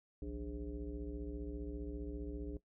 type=tone with frequency modulation; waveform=sine; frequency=180 Hz; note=F#3; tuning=47 cents flat; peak=-40 dBFS; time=0.22-2.57 s; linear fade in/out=2 ms; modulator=115 Hz; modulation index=2; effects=noise-tail reverb RT60 0.1 s tail -17 dB re dry